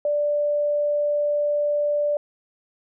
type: tone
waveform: sine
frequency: 587.3 Hz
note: D5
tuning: in tune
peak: -19 dBFS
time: 0.05-2.17 s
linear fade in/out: 2 ms
effects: none